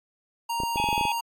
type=tone; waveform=square; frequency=932.3 Hz; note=A#5; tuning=in tune; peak=-27 dBFS; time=0.49-1.21 s; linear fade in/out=10 ms
type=clicks; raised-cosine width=2 ms; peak=-19 dBFS; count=10; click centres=0.602 / 0.635 / 0.759 / 0.8 / 0.841 / 0.888 / 0.929 / 0.979 / 1.011 / 1.053 s
type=harmonic tone; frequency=843 Hz; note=G#5; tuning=26 cents sharp; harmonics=1 / 3 / 4; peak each=-27 / -31 / -35 dBFS; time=0.77-1.12 s; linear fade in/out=2 ms
effects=AAC 64 kbps